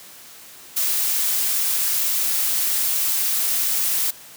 blue noise, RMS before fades -21 dBFS, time 0.76-4.11 s, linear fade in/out 10 ms, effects white hiss -43 dBFS RMS until 4.36 s + high-pass 80 Hz 12 dB/octave

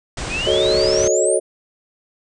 pink low-pass noise, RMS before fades -27 dBFS, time 0.17-1.08 s, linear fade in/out 5 ms, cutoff 8900 Hz, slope 96 dB/octave
sine exponential sweep, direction up, 2400 to 9630 Hz, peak -21 dBFS, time 0.29-1.4 s, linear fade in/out 50 ms
sine chord, D# half-diminished seventh, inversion first, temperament equal, 370 / 440 / 554.4 / 622.3 Hz, F#4 / A4 / C#5 / D#5, 0 / 0 / 0 / 0 cents, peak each -20 dBFS, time 0.46-1.4 s, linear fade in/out 20 ms
effects none

